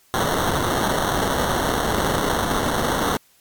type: noise with sample-and-hold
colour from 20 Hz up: white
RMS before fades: -21 dBFS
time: 0.14-3.17 s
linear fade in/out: 0 ms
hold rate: 2450 Hz
effects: white hiss -57 dBFS RMS until 3.4 s + MP3 96 kbps